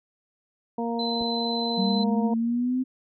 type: harmonic tone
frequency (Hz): 233.1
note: A#3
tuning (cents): 0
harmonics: 1 / 2 / 3 / 4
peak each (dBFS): -28 / -31 / -33 / -34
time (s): 0.78-2.34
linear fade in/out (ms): 5
type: tone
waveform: sine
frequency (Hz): 4038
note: B7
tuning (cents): +38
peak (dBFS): -29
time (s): 0.99-2.04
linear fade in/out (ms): 5
type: clicks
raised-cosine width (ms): 2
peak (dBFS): -26 / -27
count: 2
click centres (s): 1.211 / 1.222
type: exponential sweep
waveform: sine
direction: up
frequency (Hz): 191.8 to 260.3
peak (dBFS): -22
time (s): 1.77-2.84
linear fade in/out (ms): 20
effects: none